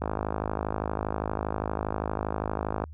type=click train; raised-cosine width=1 ms; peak=-14 dBFS; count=149; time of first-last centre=0.02-2.839 s; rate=52.5 Hz; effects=added 77 Hz sine -40 dBFS peak until 2.93 s